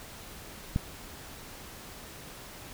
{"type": "click", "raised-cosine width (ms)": 5, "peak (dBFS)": -14, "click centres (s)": 0.761, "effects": ["pink hiss -46 dBFS RMS until 2.73 s"]}